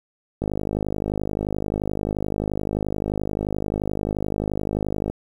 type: click train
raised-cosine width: 2 ms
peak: -11 dBFS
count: 242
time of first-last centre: 0.42-5.1 s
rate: 51.5 Hz
effects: 8-bit